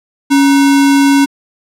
sine tone with sample-and-hold, 278.6 Hz, C#4, 9 cents sharp, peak -5 dBFS, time 0.3-1.26 s, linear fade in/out 20 ms, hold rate 1225 Hz, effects low-pass 11000 Hz 12 dB/octave

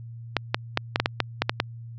clicks, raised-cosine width 0.3 ms, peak -4 dBFS, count 10, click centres 0.367 / 0.545 / 0.774 / 0.959 / 1 / 1.059 / 1.203 / 1.42 / 1.495 / 1.601 s, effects added 116 Hz sine -37 dBFS peak until 1.98 s + resampled to 16000 Hz

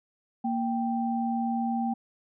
sine tone pair together, 233.1 / 784 Hz, A#3 / G5, 0 / 0 cents, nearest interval octave + major sixth, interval 2100 cents, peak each -27 / -30 dBFS, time 0.44-1.94 s, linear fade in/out 10 ms, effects none

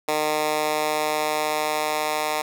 10% pulse tone with high-pass filter sweep, 152.7 Hz, D#3, 32 cents flat, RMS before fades -24 dBFS, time 0.08-2.42 s, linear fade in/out 5 ms, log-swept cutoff 490 to 750 Hz, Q 0.94, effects none

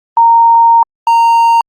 sine / triangle tone pair in turn, 925 / 925 Hz, A#5 / A#5, -14 / -14 cents, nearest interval unison, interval 0 cents, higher neither, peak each -3 dBFS, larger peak neither, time 0.17-0.83 / 1.07-1.61 s, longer first, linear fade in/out 2 ms, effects Opus 32 kbps

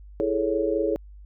sine chord, A major seventh, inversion second, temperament equal, 329.6 / 415.3 / 440 / 554.4 Hz, E4 / G#4 / A4 / C#5, 0 / 0 / 0 / 0 cents, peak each -27 dBFS, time 0.2-0.96 s, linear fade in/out 0 ms, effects added 50 Hz sine -42 dBFS peak until 1.25 s

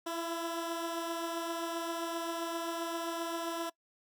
15% pulse beating tone pair, 333.6 / 341.2 Hz, E4 / F4, +21 / -40 cents, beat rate 7.6 Hz, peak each -29 / -37 dBFS, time 0.06-3.7 s, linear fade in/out 10 ms, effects noise-tail reverb RT60 0.1 s tail -22 dB re dry

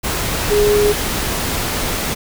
sine tone in noise, 415.3 Hz, G#4, in tune, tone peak -11 dBFS, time 0.5-0.93 s, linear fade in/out 20 ms, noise pink, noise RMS -20 dBFS, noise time 0.03-2.15 s, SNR +6 dB, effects none

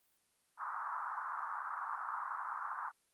pink band-pass noise, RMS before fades -41 dBFS, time 0.57-2.92 s, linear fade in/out 50 ms, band 930 to 1400 Hz, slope 48 dB/octave, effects white hiss -75 dBFS RMS until 3.13 s + Opus 32 kbps

